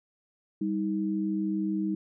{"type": "tone pair together", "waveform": "sine", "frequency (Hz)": [196.88, 316.4], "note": ["G3", "D#4"], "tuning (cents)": [8, 29], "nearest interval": "minor sixth", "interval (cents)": 821, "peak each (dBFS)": [-29, -29], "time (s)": [0.61, 1.95], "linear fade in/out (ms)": 5, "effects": []}